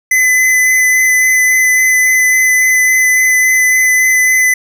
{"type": "tone with vibrato", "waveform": "square", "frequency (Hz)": 2020, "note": "B6", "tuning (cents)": 39, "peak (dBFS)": -8, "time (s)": [0.11, 4.54], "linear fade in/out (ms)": 5, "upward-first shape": "sine", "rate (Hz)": 3.6, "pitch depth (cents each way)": 9, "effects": []}